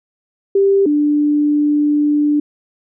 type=tone pair in turn; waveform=sine; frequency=394 / 295.2 Hz; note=G4 / D4; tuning=+9 / +9 cents; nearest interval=perfect fourth; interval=500 cents; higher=first; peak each=-9 / -11 dBFS; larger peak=first; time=0.55-0.86 / 0.86-2.4 s; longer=second; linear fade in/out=5 ms; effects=none